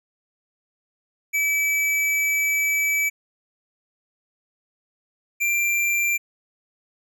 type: tone pair in turn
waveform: square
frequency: 2300 / 2366 Hz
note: D7 / D7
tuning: -37 / +12 cents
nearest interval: unison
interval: 49 cents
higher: second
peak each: -20 dBFS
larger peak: neither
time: 1.33-3.1 / 5.4-6.18 s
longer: first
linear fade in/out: 20 ms
effects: none